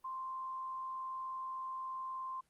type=tone with frequency modulation; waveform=sine; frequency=1046.5 Hz; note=C6; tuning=in tune; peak=-39 dBFS; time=0.04-2.41 s; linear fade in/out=10 ms; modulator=76.6 Hz; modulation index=0.21; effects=pink hiss -75 dBFS RMS until 2.49 s + Opus 24 kbps